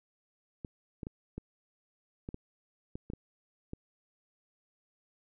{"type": "clicks", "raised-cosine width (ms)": 3, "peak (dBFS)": -26, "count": 10, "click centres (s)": [0.648, 1.032, 1.069, 1.38, 2.289, 2.344, 2.955, 3.101, 3.135, 3.734], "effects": []}